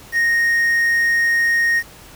triangle tone with quantisation, 1861 Hz, A#6, 3 cents flat, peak -12 dBFS, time 0.12-1.83 s, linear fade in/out 50 ms, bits 6, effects pink hiss -42 dBFS RMS until 2.15 s

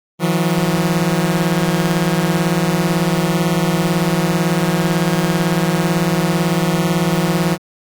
sawtooth beating tone pair, 161.7 / 179.7 Hz, E3 / F3, -33 / +50 cents, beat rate 18 Hz, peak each -13 dBFS, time 0.19-7.58 s, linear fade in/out 50 ms, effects Opus 32 kbps

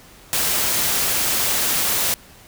white noise, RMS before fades -20 dBFS, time 0.33-2.14 s, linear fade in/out 0 ms, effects pink hiss -46 dBFS RMS until 2.47 s

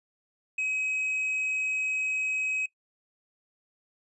triangle tone with tanh clipping, 2541 Hz, D#7, 36 cents sharp, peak -27 dBFS, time 0.58-2.66 s, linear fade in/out 5 ms, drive 7 dB, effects noise-tail reverb RT60 0.1 s tail -19 dB re dry + resampled to 24000 Hz

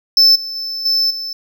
triangle tone with level steps, 5274 Hz, E8, in tune, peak -5 / -22 / -20 / -11 / -21 dBFS, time 0.17-1.33 s, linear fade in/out 2 ms, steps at 0.35 / 0.55 / 0.85 / 1.1 s, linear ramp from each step 10 ms, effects none

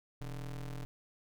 square ring-modulated tone, 74.2 Hz, D2, 18 cents sharp, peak -37 dBFS, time 0.21-0.85 s, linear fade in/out 0 ms, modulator 53.6 Hz, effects none

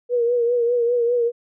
sine tone with vibrato, 478 Hz, A#4, 43 cents sharp, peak -16 dBFS, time 0.09-1.32 s, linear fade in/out 50 ms, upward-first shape triangle, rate 5 Hz, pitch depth 58 cents each way, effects none

